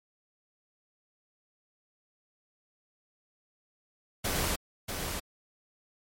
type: noise with echo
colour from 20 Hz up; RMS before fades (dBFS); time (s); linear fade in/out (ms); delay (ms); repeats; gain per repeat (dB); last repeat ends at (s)
pink; -30; 4.24-4.56; 10; 640; 1; -5; 5.2
effects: MP3 64 kbps